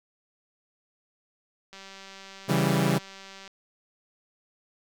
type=click train; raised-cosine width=0.2 ms; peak=-28 dBFS; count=340; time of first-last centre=1.73-3.477 s; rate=194 Hz
type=chord; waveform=sawtooth; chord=C# diminished; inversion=none; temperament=equal; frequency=138.59 / 164.81 / 196 Hz; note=C#3 / E3 / G3; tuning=0 / 0 / 0 cents; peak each=-22 dBFS; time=2.48-2.99 s; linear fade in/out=20 ms
effects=none